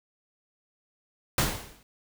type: noise with exponential decay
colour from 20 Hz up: pink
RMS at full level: -21 dBFS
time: 1.38-1.83 s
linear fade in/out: 2 ms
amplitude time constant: 97 ms
effects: none